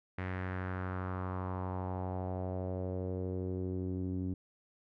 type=tone with low-pass filter sweep; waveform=sawtooth; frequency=92.5 Hz; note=F#2; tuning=in tune; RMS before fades=-37 dBFS; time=0.18-4.34 s; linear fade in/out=5 ms; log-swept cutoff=2000 to 270 Hz; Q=2.9; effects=none